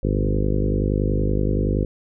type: harmonic tone with a mistuned harmonic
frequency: 50.6 Hz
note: G#1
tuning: 44 cents flat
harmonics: 1 / 2 / 3 / 4 / 5 / 6 / 7 / 8 / 9 / 10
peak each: -22 / -25 / -27 / -28 / -29 / -30 / -30 / -31 / -32 / -32 dBFS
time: 0.03-1.85 s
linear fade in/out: 5 ms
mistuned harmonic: 2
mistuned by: +37 cents
effects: none